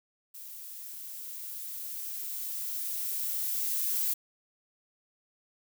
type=noise with level ramp; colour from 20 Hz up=violet; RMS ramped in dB=-45 to -29 dBFS; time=0.34-4.14 s; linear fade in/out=10 ms; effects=none